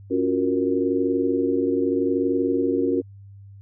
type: chord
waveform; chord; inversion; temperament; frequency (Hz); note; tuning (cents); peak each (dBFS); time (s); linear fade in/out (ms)
sine; Gb major seventh; second; equal; 277.2 / 349.2 / 370 / 466.2; Db4 / F4 / Gb4 / Bb4; 0 / 0 / 0 / 0; -23 / -26 / -25 / -25; 0.1-3.02; 20
effects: added 99 Hz sine -41 dBFS peak until 3.61 s